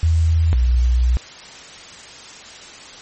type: tone pair in turn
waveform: sine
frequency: 81.6 / 61.13 Hz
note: E2 / B1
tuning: -17 / -17 cents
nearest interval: perfect fourth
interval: 500 cents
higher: first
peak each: -12 dBFS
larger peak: neither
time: 0.03-0.53 / 0.53-1.17 s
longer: second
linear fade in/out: 0 ms
effects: white hiss -38 dBFS RMS until 3.01 s + MP3 32 kbps